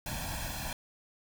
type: noise with comb filter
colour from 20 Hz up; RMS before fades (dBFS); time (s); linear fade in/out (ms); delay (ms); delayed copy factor
pink; -37; 0.06-0.73; 2; 1.2; +0.95
effects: none